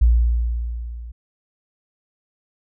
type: tone with level ramp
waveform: sine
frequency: 58.4 Hz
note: A#1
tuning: 4 cents sharp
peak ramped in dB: -9 to -32 dBFS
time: 0.01-1.12 s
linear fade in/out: 10 ms
effects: none